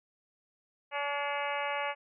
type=harmonic tone with a mistuned harmonic; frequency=285.8 Hz; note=D4; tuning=47 cents flat; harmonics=2 / 3 / 4 / 5 / 6 / 7 / 8 / 9 / 10; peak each=-37 / -36 / -39 / -43 / -41 / -41 / -41 / -43 / -44 dBFS; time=0.91-1.95 s; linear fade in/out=50 ms; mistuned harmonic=7; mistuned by=+56 cents; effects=none